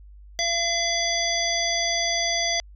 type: harmonic tone with a mistuned harmonic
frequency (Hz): 680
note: F5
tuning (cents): -46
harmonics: 1 / 3 / 5 / 7 / 9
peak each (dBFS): -28 / -28 / -28 / -28 / -28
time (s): 0.39-2.6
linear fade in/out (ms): 0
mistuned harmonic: 9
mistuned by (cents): -31
effects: added 50 Hz sine -43 dBFS peak until 2.75 s